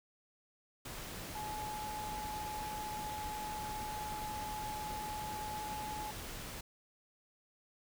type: tone in noise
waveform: sine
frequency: 850 Hz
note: G#5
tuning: 40 cents sharp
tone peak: -40 dBFS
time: 1.35-6.11 s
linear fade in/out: 5 ms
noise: pink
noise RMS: -45 dBFS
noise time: 0.85-6.61 s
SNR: +2 dB
effects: none